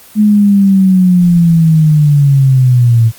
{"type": "linear sweep", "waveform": "sine", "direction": "down", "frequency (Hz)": [213.7, 111.5], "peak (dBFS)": -4, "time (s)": [0.15, 3.12], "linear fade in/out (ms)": 50, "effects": ["white hiss -38 dBFS RMS until 3.18 s", "Opus 24 kbps"]}